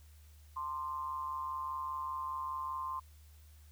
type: tone with amplitude modulation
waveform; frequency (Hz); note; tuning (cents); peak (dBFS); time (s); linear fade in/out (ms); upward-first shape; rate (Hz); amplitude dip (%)
sine; 1046.5; C6; 0; -33; 0.56-3; 10; sine; 145; 65
effects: added 75 Hz sine -55 dBFS peak until 3.71 s + white hiss -67 dBFS RMS until 3.71 s